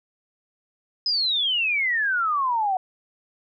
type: exponential sweep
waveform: sine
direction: down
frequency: 5110 to 730 Hz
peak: -20 dBFS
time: 1.06-2.77 s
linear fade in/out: 2 ms
effects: none